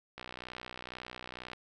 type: click train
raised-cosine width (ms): 0.3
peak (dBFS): -26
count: 85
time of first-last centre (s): 0.18-1.533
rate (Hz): 62.1
effects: none